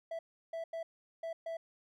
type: tone bursts at uneven times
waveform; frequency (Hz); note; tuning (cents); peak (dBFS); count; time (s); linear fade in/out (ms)
triangle; 659.3; E5; 0; -35; 5; 0.11-0.19 / 0.53-0.64 / 0.73-0.83 / 1.23-1.33 / 1.46-1.57; 5
effects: none